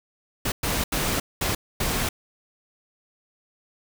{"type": "noise bursts at uneven times", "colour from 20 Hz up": "pink", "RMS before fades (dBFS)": -25, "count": 5, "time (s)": [[0.45, 0.52], [0.63, 0.84], [0.92, 1.2], [1.41, 1.55], [1.8, 2.09]], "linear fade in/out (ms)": 5, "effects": []}